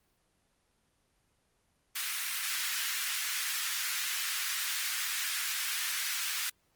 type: high-pass noise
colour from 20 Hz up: pink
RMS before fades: -34 dBFS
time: 1.95-6.5 s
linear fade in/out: 10 ms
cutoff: 1500 Hz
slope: 24 dB/octave
effects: pink hiss -73 dBFS RMS until 6.75 s + Opus 24 kbps